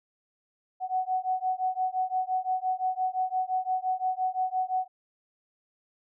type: beating tone pair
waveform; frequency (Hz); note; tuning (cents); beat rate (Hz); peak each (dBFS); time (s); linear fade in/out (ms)
sine; 742 / 747.8; F#5 / F#5; +5 / +18; 5.8; -29; 0.8-4.88; 50
effects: none